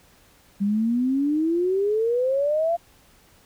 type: exponential sweep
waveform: sine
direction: up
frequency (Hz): 196 to 694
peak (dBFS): -19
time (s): 0.6-2.77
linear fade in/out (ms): 20
effects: pink hiss -56 dBFS RMS until 3.45 s